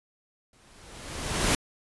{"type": "noise with exponential growth", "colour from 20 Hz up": "pink", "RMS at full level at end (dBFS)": -21, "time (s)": [0.53, 1.55], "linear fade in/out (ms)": 2, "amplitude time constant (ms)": 220, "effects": ["resampled to 24000 Hz"]}